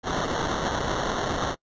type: noise with sample-and-hold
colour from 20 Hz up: white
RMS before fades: -27 dBFS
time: 0.03-1.56 s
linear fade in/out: 50 ms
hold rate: 2450 Hz
effects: noise-tail reverb RT60 0.1 s tail -24 dB re dry + resampled to 16000 Hz